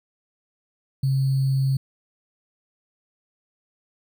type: tone with sample-and-hold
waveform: sine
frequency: 134.5 Hz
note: C3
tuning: 48 cents sharp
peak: -18 dBFS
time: 1.03-1.77 s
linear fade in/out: 5 ms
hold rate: 4410 Hz
effects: none